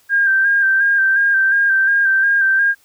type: tone with vibrato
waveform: sine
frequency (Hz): 1590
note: G6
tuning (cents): +24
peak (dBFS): -11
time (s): 0.09-2.75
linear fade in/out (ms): 50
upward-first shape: square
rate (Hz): 2.8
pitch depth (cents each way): 29
effects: white hiss -55 dBFS RMS until 2.84 s